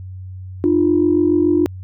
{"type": "tone pair together", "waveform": "sine", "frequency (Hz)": [302.2, 349.2], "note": ["D4", "F4"], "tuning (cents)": [50, 0], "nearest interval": "minor third", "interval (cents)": 250, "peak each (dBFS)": -14, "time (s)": [0.64, 1.66], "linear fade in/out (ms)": 0, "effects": ["tanh soft clip ceiling -4 dBFS", "added 93 Hz sine -29 dBFS peak until 1.83 s"]}